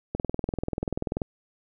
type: click train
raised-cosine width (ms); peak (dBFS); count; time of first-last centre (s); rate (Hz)
2; -14; 23; 0.15-1.218; 20.6
effects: none